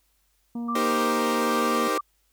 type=harmonic tone; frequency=235.8 Hz; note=A#3; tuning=20 cents sharp; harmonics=1 / 2 / 3 / 4 / 5; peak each=-28 / -46 / -46 / -48 / -54 dBFS; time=0.55-1.88 s; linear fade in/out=5 ms
type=tone; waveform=sine; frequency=1174.7 Hz; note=D6; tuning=in tune; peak=-26 dBFS; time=0.68-2.01 s; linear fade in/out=10 ms
type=chord; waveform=sawtooth; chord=C minor seventh; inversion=first; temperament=equal; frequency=311.1 / 392 / 466.2 / 523.3 Hz; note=Eb4 / G4 / Bb4 / C5; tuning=0 / 0 / 0 / 0 cents; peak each=-26 dBFS; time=0.75-1.98 s; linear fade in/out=5 ms
effects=added 50 Hz sine -69 dBFS peak until 2.32 s + white hiss -69 dBFS RMS until 2.32 s